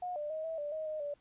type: tone with pitch steps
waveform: sine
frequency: 721 / 594 / 629 / 649 / 587 / 628 / 618 / 580 Hz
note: F#5 / D5 / D#5 / E5 / D5 / D#5 / D#5 / D5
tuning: -45 / +20 / +19 / -27 / -1 / +16 / -12 / -22 cents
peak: -35 dBFS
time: 0.02-1.14 s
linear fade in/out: 5 ms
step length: 140 ms
effects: pink hiss -70 dBFS RMS until 1.2 s + resampled to 8000 Hz